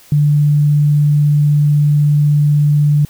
sine tone, 147.3 Hz, D3, 6 cents sharp, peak -8 dBFS, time 0.12-3.05 s, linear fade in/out 2 ms, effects white hiss -44 dBFS RMS until 3.09 s

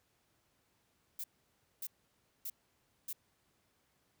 violet noise bursts, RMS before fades -41 dBFS, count 4, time 1.19-3.13 s, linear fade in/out 5 ms, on 50 ms, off 580 ms, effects pink hiss -75 dBFS RMS until 4.2 s + high-pass 60 Hz 12 dB/octave

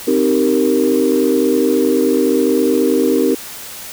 sine chord, C minor seventh, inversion none, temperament equal, 261.6 / 311.1 / 392 / 466.2 Hz, C4 / Eb4 / G4 / Bb4, 0 / 0 / 0 / 0 cents, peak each -16 dBFS, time 0.07-3.35 s, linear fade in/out 10 ms, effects tanh soft clip ceiling -3 dBFS + white hiss -31 dBFS RMS until 3.92 s

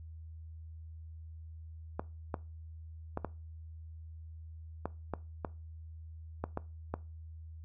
clicks, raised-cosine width 1 ms, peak -20 dBFS, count 10, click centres 1.995 / 2.342 / 3.174 / 3.247 / 4.856 / 5.137 / 5.448 / 6.44 / 6.574 / 6.94 s, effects noise-tail reverb RT60 0.3 s tail -20 dB re dry + added 80 Hz sine -45 dBFS peak until 7.64 s

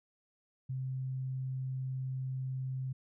sine tone, 130.81 Hz, C3, in tune, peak -34 dBFS, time 0.69-2.93 s, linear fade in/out 10 ms, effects none

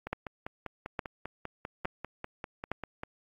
two click trains, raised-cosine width 0.5 ms, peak -22 / -16 dBFS, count 16 / 4, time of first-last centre 0.07-3.034 / 0.13-2.716 s, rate 5.06 / 1.16 Hz, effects AAC 48 kbps

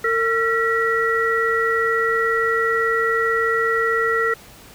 sine tone cluster, 454.4 / 1359 / 1923 Hz, A#4 / F6 / B6, -44 / -48 / -47 cents, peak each -21 dBFS, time 0.04-4.34 s, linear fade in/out 5 ms, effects pink hiss -44 dBFS RMS until 4.74 s

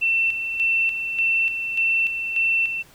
sine tone with tremolo, 2689 Hz, E7, 34 cents sharp, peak -17 dBFS, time 0.01-2.83 s, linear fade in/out 20 ms, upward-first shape square, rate 1.7 Hz, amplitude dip 55%, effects pink hiss -51 dBFS RMS until 2.94 s

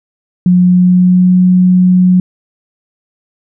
sine tone with pitch glide, 179.8 to 182.31 Hz, F#3 to F#3, -49 to -25 cents, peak -4 dBFS, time 0.46-2.2 s, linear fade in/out 2 ms, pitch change +24 cents, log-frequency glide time 0.6-1.37 s, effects none

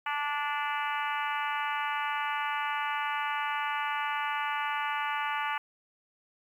harmonic tone, 291.8 Hz, D4, 11 cents flat, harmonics 3 / 4 / 5 / 6 / 7 / 8 / 9 / 10, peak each -33 / -35 / -37 / -39 / -40 / -41 / -42 / -43 dBFS, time 0.06-5.58 s, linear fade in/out 5 ms, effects 10-bit

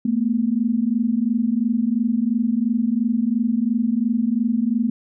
sine tone pair together, 220 / 242.9 Hz, A3 / B3, 0 / -29 cents, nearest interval major second, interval 171 cents, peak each -20 dBFS, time 0.05-4.9 s, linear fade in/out 5 ms, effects none

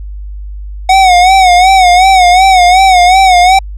square tone with vibrato, 740 Hz, F#5, in tune, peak -3 dBFS, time 0.89-3.59 s, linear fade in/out 5 ms, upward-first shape sine, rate 2.7 Hz, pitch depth 80 cents each way, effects added 50 Hz sine -20 dBFS peak until 3.77 s + low-pass 7000 Hz 12 dB/octave

